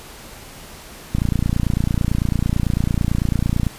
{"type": "click train", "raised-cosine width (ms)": 5, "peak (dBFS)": -6, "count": 74, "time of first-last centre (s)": [1.15, 3.667], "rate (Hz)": 29, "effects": ["pink hiss -39 dBFS RMS until 3.78 s", "resampled to 32000 Hz"]}